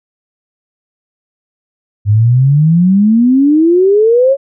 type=exponential sweep; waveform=sine; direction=up; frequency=100 to 561 Hz; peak=-5 dBFS; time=2.05-4.37 s; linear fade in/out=50 ms; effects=none